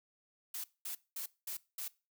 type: noise bursts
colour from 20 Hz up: blue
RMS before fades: -41 dBFS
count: 5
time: 0.54-1.88 s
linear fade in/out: 5 ms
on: 100 ms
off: 210 ms
effects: noise-tail reverb RT60 0.3 s tail -21 dB re dry